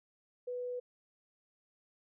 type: tone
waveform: sine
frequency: 493.9 Hz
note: B4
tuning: in tune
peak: -36 dBFS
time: 0.47-0.8 s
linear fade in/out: 10 ms
effects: none